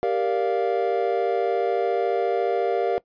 triangle chord, G minor seventh, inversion none, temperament equal with one note detuned, 392 / 466.2 / 580.9 / 698.5 Hz, G4 / Bb4 / D5 / F5, 0 / 0 / -19 / 0 cents, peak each -24 / -22 / -27 / -24 dBFS, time 0.03-2.98 s, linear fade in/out 0 ms, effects noise-tail reverb RT60 0.1 s tail -20 dB re dry + resampled to 11025 Hz

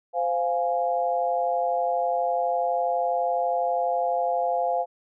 sine chord, F minor, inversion second, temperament equal with one note detuned, 518.1 / 698.5 / 830.6 Hz, C5 / F5 / Ab5, -17 / 0 / 0 cents, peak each -27 / -24 / -29 dBFS, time 0.13-4.86 s, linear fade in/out 50 ms, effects none

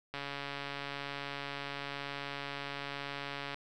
click train, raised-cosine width 0.3 ms, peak -23 dBFS, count 481, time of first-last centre 0.14-3.544 s, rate 141 Hz, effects none

